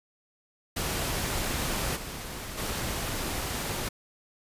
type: noise with level steps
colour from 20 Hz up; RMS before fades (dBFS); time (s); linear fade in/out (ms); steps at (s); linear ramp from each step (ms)
pink; -30 / -38 / -32; 0.76-3.89; 10; 1.95 / 2.57; 20
effects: resampled to 32000 Hz